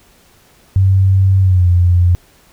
sine tone with pitch glide, 95.8 to 88.36 Hz, G2 to F2, -39 to +21 cents, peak -7 dBFS, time 0.76-2.15 s, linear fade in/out 0 ms, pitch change -140 cents, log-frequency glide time 1.4-1.67 s, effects pink hiss -49 dBFS RMS until 2.52 s

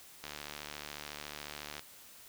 click train, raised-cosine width 0.2 ms, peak -24 dBFS, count 116, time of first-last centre 0.24-1.794 s, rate 74 Hz, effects white hiss -55 dBFS RMS until 2.28 s

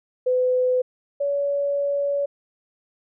sine tone pair in turn, 505 / 566.8 Hz, B4 / C#5, +39 / +38 cents, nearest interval major second, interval 199 cents, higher second, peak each -17 / -20 dBFS, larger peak first, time 0.26-0.82 / 1.2-2.26 s, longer second, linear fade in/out 10 ms, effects none

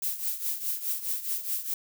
violet noise with tremolo, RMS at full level -28 dBFS, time 0.02-1.74 s, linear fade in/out 5 ms, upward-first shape triangle, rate 4.8 Hz, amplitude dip 80%, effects none

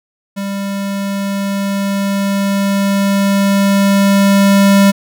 square tone with level ramp, 198 Hz, G3, 18 cents sharp, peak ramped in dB -19 to -6 dBFS, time 0.36-4.92 s, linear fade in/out 20 ms, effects none

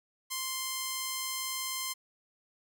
5% pulse tone, 1046.5 Hz, C6, in tune, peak -21 dBFS, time 0.3-1.94 s, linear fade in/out 20 ms, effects none

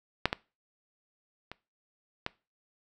clicks, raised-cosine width 0.3 ms, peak -7 / -12 / -24 / -15 dBFS, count 4, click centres 0.256 / 0.329 / 1.516 / 2.264 s, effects noise-tail reverb RT60 0.3 s tail -21 dB re dry

